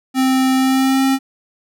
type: tone with pitch glide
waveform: square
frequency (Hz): 261.6 to 267.6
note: C4 to C4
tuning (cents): 0 to +39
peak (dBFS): -13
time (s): 0.14-1.19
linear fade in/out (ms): 50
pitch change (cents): +39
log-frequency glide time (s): 0.55-1.04
effects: none